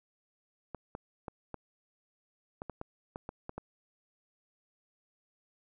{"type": "clicks", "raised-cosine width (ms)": 1, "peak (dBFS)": -25, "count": 11, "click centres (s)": [0.747, 0.951, 1.282, 1.543, 2.619, 2.697, 2.814, 3.159, 3.291, 3.494, 3.58], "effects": []}